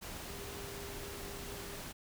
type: tone in noise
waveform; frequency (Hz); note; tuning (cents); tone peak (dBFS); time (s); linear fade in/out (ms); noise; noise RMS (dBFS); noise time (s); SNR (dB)
sine; 400.7; G4; +38; -49; 0.28-1.78; 20; pink; -45; 0.01-1.93; -7
effects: none